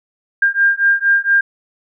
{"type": "beating tone pair", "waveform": "sine", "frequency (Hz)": [1600, 1604.3], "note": ["G6", "G6"], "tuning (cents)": [35, 40], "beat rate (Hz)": 4.3, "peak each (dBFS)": [-14, -14], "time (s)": [0.42, 1.41], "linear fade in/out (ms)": 5, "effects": []}